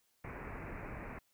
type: low-pass noise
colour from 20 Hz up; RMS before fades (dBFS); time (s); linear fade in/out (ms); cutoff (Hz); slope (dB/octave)
pink; -45; 0.24-1.19; 5; 2500; 96
effects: white hiss -75 dBFS RMS until 1.33 s